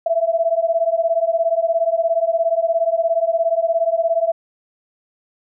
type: beating tone pair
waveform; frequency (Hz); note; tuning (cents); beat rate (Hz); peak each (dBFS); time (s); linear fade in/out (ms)
sine; 656 / 673; E5 / E5; -9 / +36; 17; -18; 0.06-4.32; 5
effects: none